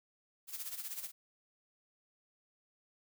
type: noise with tremolo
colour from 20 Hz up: blue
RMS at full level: -40 dBFS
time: 0.47-1.12 s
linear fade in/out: 50 ms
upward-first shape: sine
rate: 16 Hz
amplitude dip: 70%
effects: none